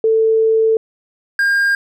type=tone pair in turn; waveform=sine / triangle; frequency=444.3 / 1610.1 Hz; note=A4 / G6; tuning=+17 / +46 cents; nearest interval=octave + minor seventh; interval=2229 cents; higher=second; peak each=-10 dBFS; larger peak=neither; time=0.04-0.77 / 1.39-1.75 s; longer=first; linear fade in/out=2 ms; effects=none